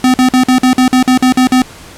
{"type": "tone bursts", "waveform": "square", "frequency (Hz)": 254.9, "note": "C4", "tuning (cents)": -45, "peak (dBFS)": -6, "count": 11, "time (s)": [0.04, 1.62], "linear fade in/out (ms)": 2, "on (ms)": 100, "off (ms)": 48, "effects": ["pink hiss -34 dBFS RMS until 1.97 s", "low-pass 11000 Hz 12 dB/octave"]}